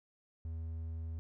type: tone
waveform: triangle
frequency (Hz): 81.3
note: E2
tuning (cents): -23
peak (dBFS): -36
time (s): 0.45-1.19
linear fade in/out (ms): 0
effects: none